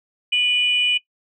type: tone pair together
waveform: sine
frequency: 2456 / 2960 Hz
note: D#7 / F#7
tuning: -23 / 0 cents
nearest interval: minor third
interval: 323 cents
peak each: -17 dBFS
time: 0.32-0.98 s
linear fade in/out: 10 ms
effects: noise-tail reverb RT60 0.1 s tail -19 dB re dry + tanh soft clip ceiling -9 dBFS